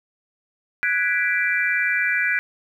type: chord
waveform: sine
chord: G# half-diminished seventh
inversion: third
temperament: equal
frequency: 1480 / 1661.2 / 1975.5 / 2349 Hz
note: F#6 / G#6 / B6 / D7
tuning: 0 / 0 / 0 / 0 cents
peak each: -24 dBFS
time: 0.83-2.39 s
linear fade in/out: 0 ms
effects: 9-bit